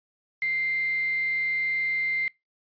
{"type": "tone with quantisation", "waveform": "sine", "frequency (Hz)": 2093, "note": "C7", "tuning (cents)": 0, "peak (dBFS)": -24, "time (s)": [0.42, 2.28], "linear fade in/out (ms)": 2, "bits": 6, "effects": ["noise-tail reverb RT60 0.2 s tail -23 dB re dry", "resampled to 11025 Hz"]}